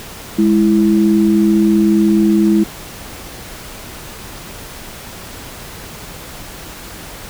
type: tone pair together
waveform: sine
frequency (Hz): 207.7 / 329.7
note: G#3 / E4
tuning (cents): 0 / 0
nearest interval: minor sixth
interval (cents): 800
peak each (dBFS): -11 / -12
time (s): 0.38-2.64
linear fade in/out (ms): 10
effects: pink hiss -32 dBFS RMS until 7.29 s